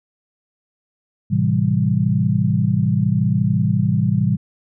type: chord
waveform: sine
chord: A minor seventh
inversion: none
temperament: equal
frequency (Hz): 110 / 130.81 / 164.81 / 196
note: A2 / C3 / E3 / G3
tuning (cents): 0 / 0 / 0 / 0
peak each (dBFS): -20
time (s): 1.3-4.37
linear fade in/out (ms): 20
effects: none